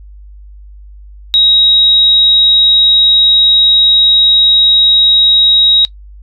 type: tone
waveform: sine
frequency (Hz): 3805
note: A#7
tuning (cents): +35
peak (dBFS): -5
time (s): 1.34-5.85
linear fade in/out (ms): 0
effects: noise-tail reverb RT60 0.1 s tail -20 dB re dry + added 50 Hz sine -31 dBFS peak until 6.22 s